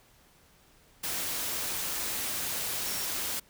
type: tone in noise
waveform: sine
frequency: 5550 Hz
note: F8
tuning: 12 cents flat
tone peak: -40 dBFS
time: 2.85-3.06 s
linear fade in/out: 10 ms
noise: white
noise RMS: -33 dBFS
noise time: 1.03-3.4 s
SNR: -10 dB
effects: pink hiss -61 dBFS RMS until 3.49 s